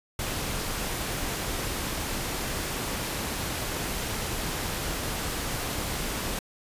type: noise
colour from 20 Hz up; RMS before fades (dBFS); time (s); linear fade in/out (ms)
pink; -31; 0.19-6.39; 2
effects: resampled to 32000 Hz